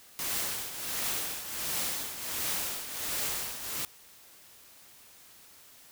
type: noise with tremolo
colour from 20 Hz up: white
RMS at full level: -31 dBFS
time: 0.19-3.85 s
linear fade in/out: 0 ms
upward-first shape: triangle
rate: 1.4 Hz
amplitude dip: 70%
effects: white hiss -55 dBFS RMS until 5.91 s

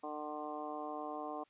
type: harmonic tone with a mistuned harmonic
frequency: 150.6 Hz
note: D3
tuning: 44 cents sharp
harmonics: 2 / 3 / 4 / 5 / 6 / 7 / 8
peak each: -46 / -48 / -47 / -44 / -54 / -46 / -56 dBFS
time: 0.03-1.44 s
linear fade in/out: 10 ms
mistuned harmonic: 8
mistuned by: -17 cents
effects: white hiss -71 dBFS RMS until 1.49 s + resampled to 8000 Hz

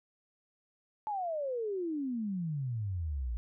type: exponential sweep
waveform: sine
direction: down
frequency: 875 to 55 Hz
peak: -32 dBFS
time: 1.07-3.37 s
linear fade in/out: 0 ms
effects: none

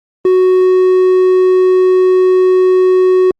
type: tone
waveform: triangle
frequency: 370 Hz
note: F#4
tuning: in tune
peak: -4 dBFS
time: 0.25-3.31 s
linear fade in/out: 2 ms
effects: Opus 24 kbps

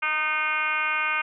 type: tone with frequency modulation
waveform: sine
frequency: 1841 Hz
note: A#6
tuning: 22 cents flat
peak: -22 dBFS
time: 0.02-1.22 s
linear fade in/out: 10 ms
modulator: 305 Hz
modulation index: 2.6
effects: none

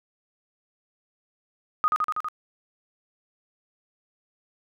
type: tone with echo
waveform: sine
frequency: 1244.5 Hz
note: D#6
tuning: in tune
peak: -17 dBFS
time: 1.84-1.88 s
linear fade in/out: 0 ms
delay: 81 ms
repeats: 5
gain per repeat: -2 dB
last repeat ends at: 2.285 s
effects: none

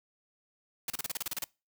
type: noise bursts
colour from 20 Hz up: white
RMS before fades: -34 dBFS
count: 11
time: 0.88-1.441 s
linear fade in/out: 2 ms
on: 21 ms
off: 33 ms
effects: noise-tail reverb RT60 0.3 s tail -25 dB re dry

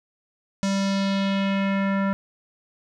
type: tone with low-pass filter sweep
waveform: square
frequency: 196 Hz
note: G3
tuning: in tune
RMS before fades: -23 dBFS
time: 0.63-2.13 s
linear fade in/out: 0 ms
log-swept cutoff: 6600 to 1500 Hz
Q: 2
effects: none

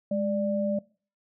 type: tone pair together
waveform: sine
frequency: 207 / 590 Hz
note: G#3 / D5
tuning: -5 / +8 cents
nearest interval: octave + tritone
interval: 1813 cents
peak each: -27 dBFS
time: 0.11-0.79 s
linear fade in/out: 5 ms
effects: noise-tail reverb RT60 0.4 s tail -22 dB re dry

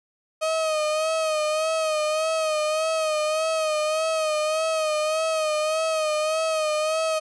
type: tone with vibrato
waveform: 35% pulse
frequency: 626 Hz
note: D#5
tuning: 10 cents sharp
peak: -20 dBFS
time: 0.41-7.2 s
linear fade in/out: 20 ms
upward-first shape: sine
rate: 1.7 Hz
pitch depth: 48 cents each way
effects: resampled to 24000 Hz

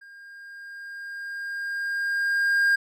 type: tone with level ramp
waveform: triangle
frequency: 1611 Hz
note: G6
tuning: 47 cents sharp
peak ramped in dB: -43 to -15 dBFS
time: 0.01-2.76 s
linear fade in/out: 10 ms
effects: none

